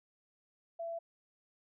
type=tone; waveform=sine; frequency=670 Hz; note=E5; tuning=28 cents sharp; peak=-37 dBFS; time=0.79-0.99 s; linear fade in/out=10 ms; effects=none